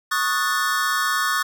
square chord, D# half-diminished seventh, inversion third, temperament equal with one note detuned, 1108.7 / 1244.5 / 1474 / 1760 Hz, C#6 / D#6 / F#6 / A6, 0 / 0 / -7 / 0 cents, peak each -26 dBFS, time 0.11-1.43 s, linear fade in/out 10 ms, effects 9-bit

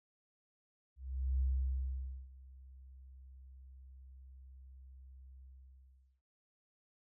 sine tone with ADSR envelope, 65.4 Hz, C2, in tune, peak -29 dBFS, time 0.96-6.22 s, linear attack 440 ms, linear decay 880 ms, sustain -23 dB, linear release 780 ms, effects none

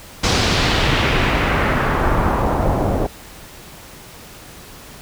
pink noise with low-pass filter sweep, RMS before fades -17 dBFS, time 0.23-3.07 s, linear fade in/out 10 ms, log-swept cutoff 5600 to 610 Hz, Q 1.4, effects pink hiss -39 dBFS RMS until 5.01 s

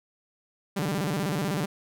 sawtooth tone with vibrato, 170.4 Hz, F3, 42 cents flat, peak -22 dBFS, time 0.76-1.66 s, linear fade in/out 10 ms, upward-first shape square, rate 16 Hz, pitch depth 260 cents each way, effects none

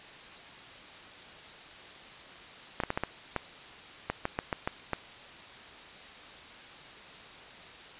clicks, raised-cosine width 0.5 ms, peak -14 dBFS, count 12, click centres 2.802 / 2.836 / 2.904 / 2.975 / 3.036 / 3.363 / 4.1 / 4.254 / 4.389 / 4.528 / 4.675 / 4.933 s, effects white hiss -48 dBFS RMS until 7.99 s + resampled to 8000 Hz

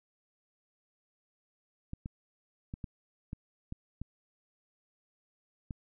clicks, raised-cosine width 5 ms, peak -26 dBFS, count 8, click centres 1.934 / 2.059 / 2.739 / 2.842 / 3.331 / 3.724 / 4.016 / 5.708 s, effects none

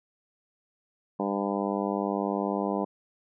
harmonic tone, 99.9 Hz, G2, 33 cents sharp, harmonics 2 / 3 / 4 / 5 / 6 / 7 / 8 / 9 / 10, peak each -31 / -33 / -34 / -35 / -36 / -36 / -37 / -38 / -38 dBFS, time 1.19-2.85 s, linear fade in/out 10 ms, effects none

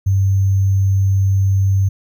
sine tone with sample-and-hold, 97 Hz, G2, 18 cents flat, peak -11 dBFS, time 0.06-1.89 s, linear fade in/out 10 ms, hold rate 6300 Hz, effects none

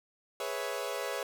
sawtooth chord, C# minor seventh, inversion second, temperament equal, 415.3 / 493.9 / 554.4 / 659.3 Hz, G#4 / B4 / C#5 / E5, 0 / 0 / 0 / 0 cents, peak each -36 / -35 / -34 / -37 dBFS, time 0.4-1.23 s, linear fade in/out 2 ms, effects none

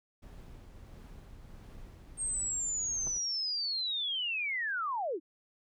brown noise with tremolo, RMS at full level -48 dBFS, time 0.22-3.19 s, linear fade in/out 10 ms, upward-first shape triangle, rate 1.5 Hz, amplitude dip 30%
sine linear sweep, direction down, 8570 to 278.3 Hz, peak -31 dBFS, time 2.17-5.2 s, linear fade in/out 50 ms
clicks, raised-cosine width 1 ms, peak -33 dBFS, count 2, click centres 3.068 / 3.074 s
effects none

